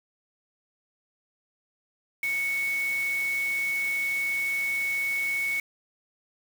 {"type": "tone in noise", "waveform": "sine", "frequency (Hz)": 2217, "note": "C#7", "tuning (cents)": 0, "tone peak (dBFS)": -25, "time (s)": [2.23, 5.6], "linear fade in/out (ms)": 2, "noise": "white", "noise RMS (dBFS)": -41, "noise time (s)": [2.23, 5.6], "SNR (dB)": 13, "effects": []}